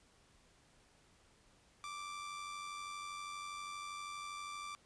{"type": "tone with amplitude modulation", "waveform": "sawtooth", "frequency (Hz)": 1174, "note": "D6", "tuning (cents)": -1, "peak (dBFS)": -38, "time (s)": [1.84, 4.75], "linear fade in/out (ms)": 0, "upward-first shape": "sine", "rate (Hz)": 92.5, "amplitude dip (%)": 40, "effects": ["pink hiss -68 dBFS RMS until 4.85 s", "resampled to 22050 Hz"]}